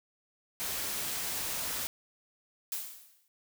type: noise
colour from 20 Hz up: white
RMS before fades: -35 dBFS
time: 0.6-1.87 s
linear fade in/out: 0 ms
type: noise with exponential decay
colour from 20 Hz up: blue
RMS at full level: -33 dBFS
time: 2.72-3.28 s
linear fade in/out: 1 ms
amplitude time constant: 120 ms
effects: none